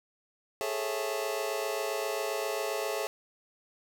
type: chord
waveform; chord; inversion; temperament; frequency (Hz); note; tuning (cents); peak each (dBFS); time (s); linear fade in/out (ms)
sawtooth; A major seventh; third; just; 412.5 / 440 / 550 / 660; G#4 / A4 / C#5 / E5; -12 / 0 / -14 / +2; -32; 0.61-3.07; 0
effects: none